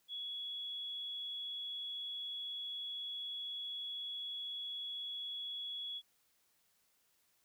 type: tone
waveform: sine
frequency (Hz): 3366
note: G#7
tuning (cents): +23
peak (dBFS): -40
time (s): 0.08-6.02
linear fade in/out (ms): 50
effects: white hiss -75 dBFS RMS until 7.44 s